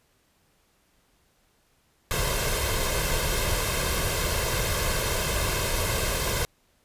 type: noise with comb filter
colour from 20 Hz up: pink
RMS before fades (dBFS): -26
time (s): 2.11-6.45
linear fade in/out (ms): 0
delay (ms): 1.9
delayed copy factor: +0.65
effects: pink hiss -66 dBFS RMS until 6.84 s + resampled to 32000 Hz